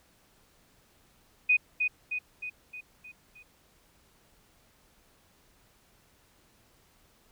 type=tone with echo; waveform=sine; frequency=2489 Hz; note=D#7; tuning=in tune; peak=-19 dBFS; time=1.49-1.57 s; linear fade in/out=10 ms; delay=310 ms; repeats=6; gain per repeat=-5 dB; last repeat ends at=3.43 s; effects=pink hiss -64 dBFS RMS until 7.31 s